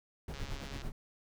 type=noise with tremolo; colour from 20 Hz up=brown; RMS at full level=-38 dBFS; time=0.28-0.92 s; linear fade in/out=2 ms; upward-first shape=sine; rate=9 Hz; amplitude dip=70%
type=click train; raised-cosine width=0.2 ms; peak=-30 dBFS; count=67; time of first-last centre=0.34-0.818 s; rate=138 Hz
effects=none